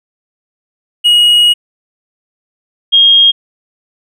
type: tone pair in turn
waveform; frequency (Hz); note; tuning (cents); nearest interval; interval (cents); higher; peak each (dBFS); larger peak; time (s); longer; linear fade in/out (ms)
triangle / sine; 2893 / 3247; F#7 / G#7; -40 / -40; major second; 200; second; -3; neither; 1.04-1.54 / 2.92-3.32; first; 20
effects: none